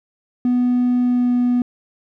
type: tone with pitch glide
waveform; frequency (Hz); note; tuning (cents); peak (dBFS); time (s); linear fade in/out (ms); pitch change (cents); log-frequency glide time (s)
triangle; 246.9 to 245.3; B3 to B3; 0 to -12; -11; 0.45-1.62; 2; -12; 1.02-1.34
effects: tanh soft clip ceiling -9 dBFS